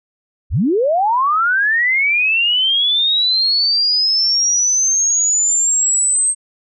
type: linear sweep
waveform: sine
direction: up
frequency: 40.92 to 8372 Hz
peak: -12 dBFS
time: 0.5-6.35 s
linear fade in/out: 50 ms
effects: none